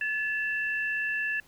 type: tone pair together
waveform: sine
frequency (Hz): 1721.9 / 2679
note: A6 / E7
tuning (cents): -38 / +27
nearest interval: minor sixth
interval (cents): 765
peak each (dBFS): -28 / -33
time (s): 0.01-1.4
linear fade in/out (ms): 2
effects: pink hiss -59 dBFS RMS until 1.47 s